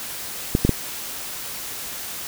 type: clicks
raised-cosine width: 3 ms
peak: -3 dBFS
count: 3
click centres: 0.551 / 0.65 / 0.693 s
effects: white hiss -32 dBFS RMS until 2.27 s